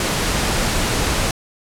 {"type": "noise", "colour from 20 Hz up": "pink", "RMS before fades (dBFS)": -19, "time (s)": [0, 1.31], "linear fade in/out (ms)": 2, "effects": ["low-pass 10000 Hz 12 dB/octave"]}